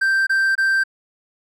triangle tone bursts, 1568 Hz, G6, in tune, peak -13 dBFS, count 3, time 0.01-0.838 s, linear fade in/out 10 ms, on 260 ms, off 24 ms, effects none

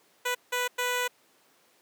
10% pulse tone bursts at uneven times, 493.9 Hz, B4, in tune, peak -18 dBFS, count 3, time 0.25-0.35 / 0.52-0.68 / 0.78-1.08 s, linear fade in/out 10 ms, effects pink hiss -63 dBFS RMS until 1.81 s + high-pass 300 Hz 12 dB/octave

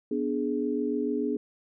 sine chord, G# diminished, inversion first, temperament equal with one note detuned, 246.9 / 293.7 / 418.4 Hz, B3 / D4 / G#4, 0 / 0 / +13 cents, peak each -30 dBFS, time 0.11-1.37 s, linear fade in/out 5 ms, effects none

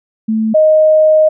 sine tone pair in turn, 220 / 622.3 Hz, A3 / D#5, 0 / 0 cents, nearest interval octave + tritone, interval 1800 cents, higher second, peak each -11 / -5 dBFS, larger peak second, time 0.28-0.54 / 0.54-1.29 s, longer second, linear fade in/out 10 ms, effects none

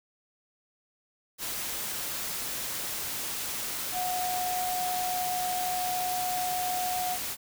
sine tone in noise, 729 Hz, F#5, 26 cents flat, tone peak -29 dBFS, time 3.92-7.18 s, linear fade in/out 50 ms, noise white, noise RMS -34 dBFS, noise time 1.38-7.37 s, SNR +2 dB, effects none

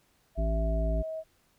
sine tone with pitch glide, 659.3 to 638.3 Hz, E5 to D#5, 0 to +44 cents, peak -33 dBFS, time 0.35-1.24 s, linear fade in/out 50 ms, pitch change -56 cents, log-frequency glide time 0.53-1.04 s
harmonic tone, 54.9 Hz, A1, 3 cents flat, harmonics 1 / 3 / 5 / 7, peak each -26 / -36 / -40 / -43 dBFS, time 0.37-1.03 s, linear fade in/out 20 ms
effects pink hiss -68 dBFS RMS until 1.58 s

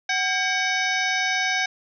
harmonic tone with a mistuned harmonic, 751 Hz, F#5, 26 cents sharp, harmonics 1 / 2 / 3 / 4 / 5 / 6 / 7 / 8, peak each -28 / -25 / -26 / -36 / -31 / -40 / -32 / -33 dBFS, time 0.09-1.66 s, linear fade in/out 5 ms, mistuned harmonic 2, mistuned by +120 cents, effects none

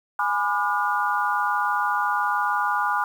sine chord, G# diminished seventh, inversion none, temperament just, 830.6 / 996.7 / 1196.1 / 1435.3 Hz, G#5 / B5 / D6 / F6, 0 / +16 / +31 / +47 cents, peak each -26 dBFS, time 0.19-3.04 s, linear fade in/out 2 ms, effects 8-bit

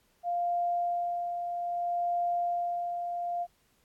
sine tone with tremolo, 698.5 Hz, F5, in tune, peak -26 dBFS, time 0.23-3.47 s, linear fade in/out 50 ms, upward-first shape sine, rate 0.62 Hz, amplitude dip 45%, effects pink hiss -69 dBFS RMS until 3.84 s + AAC 64 kbps

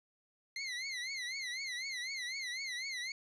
25% pulse tone with vibrato, 2064 Hz, C7, 24 cents flat, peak -34 dBFS, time 0.56-3.12 s, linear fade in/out 2 ms, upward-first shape triangle, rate 4 Hz, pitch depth 150 cents each way, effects resampled to 22050 Hz + 11-bit

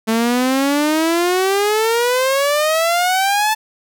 sawtooth exponential sweep, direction up, 220 to 880 Hz, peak -10 dBFS, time 0.07-3.55 s, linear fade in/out 20 ms, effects none

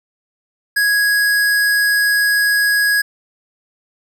square tone, 1661.2 Hz, G#6, in tune, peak -13 dBFS, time 0.76-3.02 s, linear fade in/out 10 ms, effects none

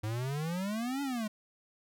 square exponential two-way sweep, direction up then down, 104.3 to 286.7 to 207 Hz, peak -33 dBFS, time 0.03-1.28 s, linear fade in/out 10 ms, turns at 1.02 s, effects none

